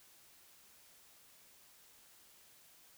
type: silence
effects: white hiss -63 dBFS RMS until 2.97 s